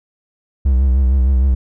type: tone with vibrato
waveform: triangle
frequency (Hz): 65.41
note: C2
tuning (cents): 0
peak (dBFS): -8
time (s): 0.65-1.55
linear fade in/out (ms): 10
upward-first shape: triangle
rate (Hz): 6.5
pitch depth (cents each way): 97
effects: none